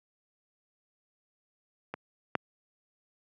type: clicks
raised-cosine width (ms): 0.5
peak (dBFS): -20 / -11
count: 2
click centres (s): 1.94 / 2.353
effects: high-pass 150 Hz 12 dB/octave

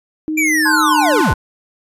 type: tone with pitch glide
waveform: sine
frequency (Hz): 311.1 to 300.5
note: D#4 to D4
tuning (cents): 0 to +40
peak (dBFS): -17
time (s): 0.28-1.21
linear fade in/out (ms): 0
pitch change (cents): -60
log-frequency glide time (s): 0.83-1.01
type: linear sweep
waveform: square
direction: down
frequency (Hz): 2384 to 32.7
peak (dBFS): -14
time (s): 0.37-1.34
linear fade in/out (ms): 10
type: chord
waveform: sine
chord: F# diminished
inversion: first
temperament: equal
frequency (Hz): 880 / 1046.5 / 1480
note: A5 / C6 / F#6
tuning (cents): 0 / 0 / 0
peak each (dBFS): -20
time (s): 0.65-1.34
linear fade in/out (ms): 10
effects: resampled to 32000 Hz

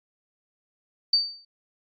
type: tone with exponential decay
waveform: sine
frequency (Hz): 4603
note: D8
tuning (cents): -36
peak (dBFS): -14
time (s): 1.13-1.45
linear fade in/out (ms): 5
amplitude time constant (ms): 68
effects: MP3 64 kbps

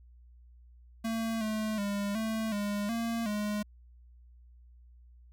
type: tone with pitch steps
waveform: square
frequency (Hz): 225.9 / 216.4 / 202.1 / 221.4 / 204.6 / 230.4 / 208.6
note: A3 / A3 / G#3 / A3 / G#3 / A#3 / G#3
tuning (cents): +46 / -29 / -47 / +11 / -26 / -20 / +8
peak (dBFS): -31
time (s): 1.04-3.63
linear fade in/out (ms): 10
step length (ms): 370
effects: added 60 Hz sine -53 dBFS peak until 5.32 s

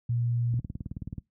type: tone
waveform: sine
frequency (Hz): 119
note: A#2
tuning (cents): +36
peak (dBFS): -24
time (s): 0.09-0.6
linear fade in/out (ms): 5
type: click train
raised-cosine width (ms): 5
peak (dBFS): -22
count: 13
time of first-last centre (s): 0.54-1.182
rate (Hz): 18.7
effects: noise-tail reverb RT60 0.2 s tail -25 dB re dry + high-pass 60 Hz 12 dB/octave

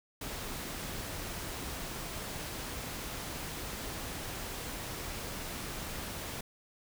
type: noise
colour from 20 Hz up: pink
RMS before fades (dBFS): -40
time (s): 0.21-6.41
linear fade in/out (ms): 5
effects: none

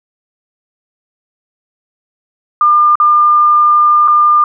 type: tone with dropouts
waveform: sine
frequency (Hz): 1202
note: D6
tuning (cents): +40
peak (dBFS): -5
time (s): 2.61-4.44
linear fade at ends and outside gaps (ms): 2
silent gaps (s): 2.955-3 / 4.077-4.081
effects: none

